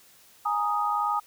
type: chord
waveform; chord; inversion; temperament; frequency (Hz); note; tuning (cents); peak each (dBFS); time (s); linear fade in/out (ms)
sine; Ab suspended second; none; equal; 830.6 / 932.3 / 1244.5; Ab5 / Bb5 / Eb6; 0 / 0 / 0; -28 / -31 / -26; 0.45-1.2; 10
effects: white hiss -56 dBFS RMS until 1.26 s